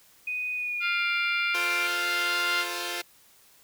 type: tone with pitch glide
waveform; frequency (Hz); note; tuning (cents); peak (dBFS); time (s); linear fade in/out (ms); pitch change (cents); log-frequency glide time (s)
sine; 2489 to 2370; D#7 to D7; 0 to +15; -28; 0.27-1.87; 5; -85; 0.54-1.09
type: harmonic tone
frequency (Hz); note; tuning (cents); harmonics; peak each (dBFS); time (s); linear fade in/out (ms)
698.5; F5; 0; 2 / 3 / 4 / 5 / 6 / 7; -28 / -33 / -34 / -39 / -42 / -43; 0.8-2.65; 50
type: chord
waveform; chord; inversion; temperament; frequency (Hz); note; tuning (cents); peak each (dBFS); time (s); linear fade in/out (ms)
5% pulse; F major; none; equal with one note detuned; 349.2 / 442 / 523.3; F4 / A4 / C5; 0 / +8 / 0; -21 / -26 / -24; 1.54-3.02; 10
effects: white hiss -58 dBFS RMS until 3.63 s